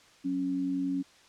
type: tone pair together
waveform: sine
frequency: 184.7 / 275.5 Hz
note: F#3 / C#4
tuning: -3 / -11 cents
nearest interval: perfect fifth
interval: 692 cents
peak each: -37 / -28 dBFS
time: 0.24-1.03 s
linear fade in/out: 20 ms
effects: white hiss -58 dBFS RMS until 1.28 s + low-pass 6000 Hz 12 dB/octave